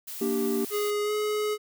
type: noise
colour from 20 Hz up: blue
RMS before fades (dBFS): -38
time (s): 0.07-0.91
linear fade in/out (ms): 10
type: chord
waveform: triangle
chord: G minor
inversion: first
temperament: equal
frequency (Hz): 233.1 / 293.7 / 392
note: Bb3 / D4 / G4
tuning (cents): 0 / 0 / 0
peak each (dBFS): -27 / -30 / -25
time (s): 0.21-0.65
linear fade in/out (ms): 5
type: tone with pitch glide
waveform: square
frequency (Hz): 415.3 to 422.6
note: G#4 to G#4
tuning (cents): 0 to +30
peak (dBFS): -26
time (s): 0.7-1.58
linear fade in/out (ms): 50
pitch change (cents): +30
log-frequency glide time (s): 1.03-1.12
effects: none